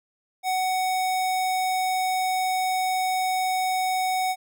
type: tone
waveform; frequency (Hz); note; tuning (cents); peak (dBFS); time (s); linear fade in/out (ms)
square; 746; F#5; +14; -23; 0.43-4.36; 50
effects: none